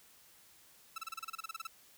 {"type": "tone bursts", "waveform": "sawtooth", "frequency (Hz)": 1318.5, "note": "E6", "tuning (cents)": 0, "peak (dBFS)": -35, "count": 14, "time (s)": [0.96, 1.671], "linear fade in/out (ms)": 5, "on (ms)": 22, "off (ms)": 31, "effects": ["white hiss -62 dBFS RMS until 1.97 s"]}